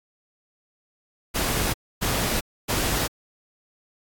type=noise bursts; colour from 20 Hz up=pink; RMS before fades=-24 dBFS; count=3; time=1.34-3.08 s; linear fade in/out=20 ms; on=400 ms; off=270 ms; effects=AAC 64 kbps